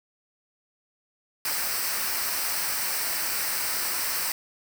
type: noise with comb filter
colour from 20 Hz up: white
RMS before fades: -28 dBFS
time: 1.45-4.32 s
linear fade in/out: 2 ms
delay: 0.29 ms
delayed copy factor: -0.6
effects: none